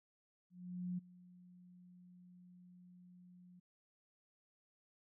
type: tone with ADSR envelope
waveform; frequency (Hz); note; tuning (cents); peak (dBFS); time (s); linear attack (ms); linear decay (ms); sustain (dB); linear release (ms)
sine; 179.4; F3; +47; -37; 0.5-3.6; 480; 15; -21; 10
effects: none